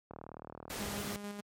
click train, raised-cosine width 1 ms, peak -31 dBFS, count 33, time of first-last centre 0.11-0.939 s, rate 38.6 Hz
pink noise, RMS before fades -40 dBFS, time 0.7-1.16 s, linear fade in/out 0 ms
sawtooth tone with tremolo, 204.4 Hz, G#3, 27 cents flat, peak -35 dBFS, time 0.79-1.41 s, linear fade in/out 10 ms, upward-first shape square, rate 6.7 Hz, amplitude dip 40%
effects high-pass 60 Hz 12 dB/octave + MP3 64 kbps

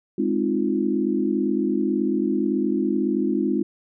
sine chord, F minor seventh, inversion first, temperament equal, 207.7 / 261.6 / 311.1 / 349.2 Hz, Ab3 / C4 / Eb4 / F4, 0 / 0 / 0 / 0 cents, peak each -25 dBFS, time 0.18-3.63 s, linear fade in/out 5 ms, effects none

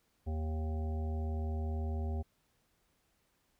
harmonic tone, 78.4 Hz, D#2, 14 cents sharp, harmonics 1 / 3 / 5 / 7 / 9 / 10, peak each -33 / -44 / -47 / -52 / -51 / -53 dBFS, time 0.26-2.23 s, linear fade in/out 20 ms, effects pink hiss -75 dBFS RMS until 3.59 s

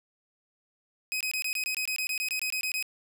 sawtooth tone bursts, 2522 Hz, D#7, 23 cents sharp, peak -25 dBFS, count 16, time 1.12-2.826 s, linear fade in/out 0 ms, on 86 ms, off 22 ms, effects none

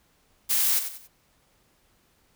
blue noise with echo, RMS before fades -23 dBFS, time 0.49-0.8 s, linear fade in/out 20 ms, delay 93 ms, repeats 3, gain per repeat -9 dB, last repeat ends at 1.079 s, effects pink hiss -65 dBFS RMS until 2.35 s

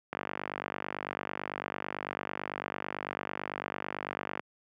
click train, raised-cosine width 0.5 ms, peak -18 dBFS, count 210, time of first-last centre 0.13-4.395 s, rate 49 Hz, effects high-pass 150 Hz 12 dB/octave

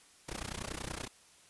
pink noise with amplitude modulation, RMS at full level -37 dBFS, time 0.28-1.08 s, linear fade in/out 10 ms, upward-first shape sine, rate 30.5 Hz, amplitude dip 95%, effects white hiss -61 dBFS RMS until 1.49 s + resampled to 24000 Hz

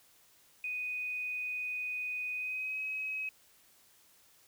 sine tone with pitch glide, 2489 to 2546 Hz, D#7 to D#7, 0 to +39 cents, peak -34 dBFS, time 0.64-3.29 s, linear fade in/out 2 ms, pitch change +39 cents, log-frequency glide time 2.34-2.81 s, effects white hiss -64 dBFS RMS until 4.47 s

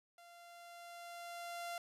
sawtooth tone with level ramp, 691 Hz, F5, 19 cents flat, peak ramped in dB -54 to -37 dBFS, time 0.18-1.78 s, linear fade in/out 2 ms, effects resampled to 32000 Hz + 13-bit

